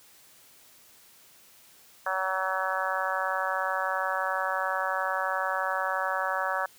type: harmonic tone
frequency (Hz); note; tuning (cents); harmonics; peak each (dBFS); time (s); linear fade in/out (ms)
188.6; F#3; +33; 3 / 4 / 5 / 6 / 7 / 8 / 9; -34 / -34 / -34 / -34 / -34 / -34 / -34; 2.06-6.66; 5
effects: white hiss -56 dBFS RMS until 6.78 s + high-pass 60 Hz 12 dB/octave